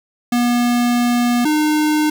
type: tone pair in turn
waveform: square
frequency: 241.5 / 304.3 Hz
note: B3 / D#4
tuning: -39 / -38 cents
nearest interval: major third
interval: 401 cents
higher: second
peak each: -14 dBFS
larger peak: neither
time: 0.32-1.45 / 1.45-2.1 s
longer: first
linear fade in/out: 5 ms
effects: 9-bit